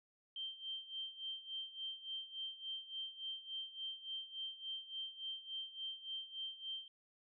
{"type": "tone with tremolo", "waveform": "sine", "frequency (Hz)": 3140, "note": "G7", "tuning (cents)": 2, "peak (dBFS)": -40, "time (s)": [0.36, 6.88], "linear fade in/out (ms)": 2, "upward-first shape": "sine", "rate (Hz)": 3.5, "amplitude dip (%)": 80, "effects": []}